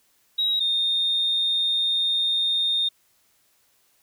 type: tone pair in turn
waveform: sine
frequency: 3827 / 3661 Hz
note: A#7 / A#7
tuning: +45 / -32 cents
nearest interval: minor second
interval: 77 cents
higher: first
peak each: -19 dBFS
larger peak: neither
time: 0.38-0.6 / 0.6-2.89 s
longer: second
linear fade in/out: 10 ms
effects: tanh soft clip ceiling -15 dBFS + white hiss -64 dBFS RMS until 4.02 s